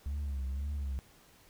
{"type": "tone with vibrato", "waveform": "sine", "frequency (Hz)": 69.3, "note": "C#2", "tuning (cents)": 0, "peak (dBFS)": -30, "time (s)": [0.06, 0.99], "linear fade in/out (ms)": 0, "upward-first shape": "triangle", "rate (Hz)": 1.9, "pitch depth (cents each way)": 100, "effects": ["tanh soft clip ceiling -32 dBFS", "pink hiss -61 dBFS RMS until 1.49 s"]}